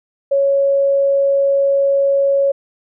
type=tone; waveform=sine; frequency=554.4 Hz; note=C#5; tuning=in tune; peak=-11 dBFS; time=0.31-2.52 s; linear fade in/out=10 ms; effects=none